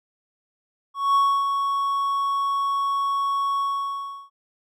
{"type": "tone with ADSR envelope", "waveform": "triangle", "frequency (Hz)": 1111, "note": "C#6", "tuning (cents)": 4, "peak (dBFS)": -13, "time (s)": [0.94, 4.3], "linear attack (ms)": 210, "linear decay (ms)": 290, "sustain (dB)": -6, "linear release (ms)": 700, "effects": []}